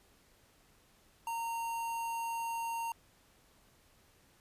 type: tone with notch filter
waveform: square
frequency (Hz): 922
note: A#5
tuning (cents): -19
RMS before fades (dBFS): -37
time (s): 1.27-2.92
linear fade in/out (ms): 2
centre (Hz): 4200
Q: 1.3
effects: pink hiss -66 dBFS RMS until 4.4 s + resampled to 32000 Hz